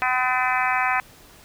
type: harmonic tone with a mistuned harmonic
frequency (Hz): 253.7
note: B3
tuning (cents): +47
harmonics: 3 / 4 / 5 / 6 / 7 / 8 / 9 / 10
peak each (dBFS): -25 / -26 / -27 / -28 / -28 / -29 / -30 / -30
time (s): 0.02-1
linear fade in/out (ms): 0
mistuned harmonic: 9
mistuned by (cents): +29
effects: pink hiss -49 dBFS RMS until 1.44 s